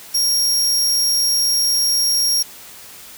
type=tone; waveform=sawtooth; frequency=5588 Hz; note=F8; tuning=in tune; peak=-12 dBFS; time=0.14-2.43 s; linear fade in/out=10 ms; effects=white hiss -39 dBFS RMS until 3.17 s